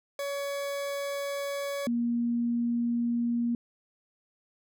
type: tone pair in turn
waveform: 40% pulse / sine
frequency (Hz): 563 / 236.7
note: C#5 / A#3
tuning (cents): +27 / +27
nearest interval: octave + minor third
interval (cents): 1500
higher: first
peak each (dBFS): -30 / -25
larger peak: second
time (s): 0.19-1.87 / 1.87-3.55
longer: neither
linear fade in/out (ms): 2
effects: none